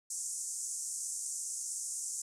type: band-pass noise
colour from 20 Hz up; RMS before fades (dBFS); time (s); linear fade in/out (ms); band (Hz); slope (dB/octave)
white; -39; 0.1-2.22; 5; 6200 to 9200; 48
effects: none